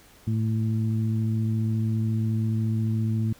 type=harmonic tone; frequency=110.7 Hz; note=A2; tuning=11 cents sharp; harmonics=1 / 2 / 3; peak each=-23 / -28 / -39 dBFS; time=0.27-3.33 s; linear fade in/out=5 ms; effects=pink hiss -54 dBFS RMS until 3.39 s